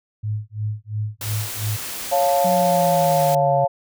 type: tone with tremolo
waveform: sine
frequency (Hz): 106.5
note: G#2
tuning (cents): +44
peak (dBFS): -20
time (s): 0.23-1.77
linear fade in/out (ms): 10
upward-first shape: sine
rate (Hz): 2.9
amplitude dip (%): 100
type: noise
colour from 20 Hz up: white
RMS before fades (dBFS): -30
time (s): 1.21-3.35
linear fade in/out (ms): 2
type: chord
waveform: sine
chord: Db augmented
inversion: none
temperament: equal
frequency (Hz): 554.4 / 698.5 / 880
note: Db5 / F5 / A5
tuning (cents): 0 / 0 / 0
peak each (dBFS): -19 / -18 / -24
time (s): 2.11-3.68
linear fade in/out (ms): 20
type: linear sweep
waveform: triangle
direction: down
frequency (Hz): 185 to 137.6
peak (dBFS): -21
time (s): 2.44-3.65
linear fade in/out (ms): 10
effects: none